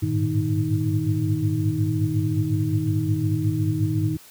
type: tone cluster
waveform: sine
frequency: 100.7 / 106.2 / 114.6 / 153.7 / 314.1 Hz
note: G2 / G#2 / A#2 / D#3 / D#4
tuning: +47 / +39 / -29 / -21 / +16 cents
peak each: -26 dBFS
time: 0.02-4.17 s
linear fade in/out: 10 ms
effects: white hiss -48 dBFS RMS until 4.3 s + high-pass 60 Hz 12 dB/octave